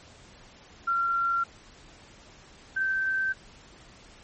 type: tone pair in turn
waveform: sine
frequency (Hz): 1373 / 1551.9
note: F6 / G6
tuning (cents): -30 / -18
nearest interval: major second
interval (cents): 212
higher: second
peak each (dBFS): -23 / -24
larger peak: first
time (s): 0.87-1.44 / 2.76-3.33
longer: neither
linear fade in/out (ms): 10
effects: pink hiss -52 dBFS RMS until 4.23 s + MP3 32 kbps